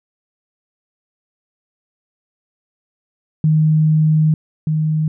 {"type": "tone pair in turn", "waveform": "sine", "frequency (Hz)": [155.56, 155.56], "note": ["D#3", "D#3"], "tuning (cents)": [0, 0], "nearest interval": "unison", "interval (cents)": 0, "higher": "neither", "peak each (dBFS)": [-10, -14], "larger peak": "first", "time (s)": [[3.44, 4.34], [4.67, 5.08]], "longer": "first", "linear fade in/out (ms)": 2, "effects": []}